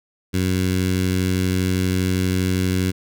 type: tone with notch filter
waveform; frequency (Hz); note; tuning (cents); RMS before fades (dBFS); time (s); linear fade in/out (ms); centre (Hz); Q
15% pulse; 92.5; F#2; 0; -20; 0.33-2.92; 20; 840; 0.67
effects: none